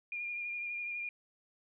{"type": "tone with vibrato", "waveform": "sine", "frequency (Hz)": 2415, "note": "D7", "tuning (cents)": 48, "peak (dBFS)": -36, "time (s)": [0.12, 1.09], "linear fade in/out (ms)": 2, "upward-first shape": "sine", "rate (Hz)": 12, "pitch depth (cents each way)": 22, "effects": []}